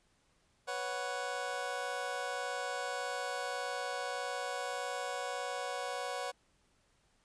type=chord; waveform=25% pulse; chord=B suspended second; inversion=none; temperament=just; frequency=493.9 / 555.6 / 740.8 Hz; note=B4 / C#5 / F#5; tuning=0 / +4 / +2 cents; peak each=-38 / -37 / -36 dBFS; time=0.67-6.32 s; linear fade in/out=20 ms; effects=pink hiss -72 dBFS RMS until 7.24 s + resampled to 22050 Hz